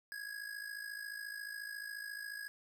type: tone with amplitude modulation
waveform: square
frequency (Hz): 1661.2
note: G#6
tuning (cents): 0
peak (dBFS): -40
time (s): 0.12-2.48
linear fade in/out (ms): 0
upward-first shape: sine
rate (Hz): 54.2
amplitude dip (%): 70
effects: none